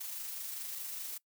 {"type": "noise with amplitude modulation", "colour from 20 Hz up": "blue", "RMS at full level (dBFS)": -40, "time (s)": [0, 1.18], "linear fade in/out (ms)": 10, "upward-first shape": "sine", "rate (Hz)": 24.9, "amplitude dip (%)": 30, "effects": ["noise-tail reverb RT60 0.1 s tail -21 dB re dry"]}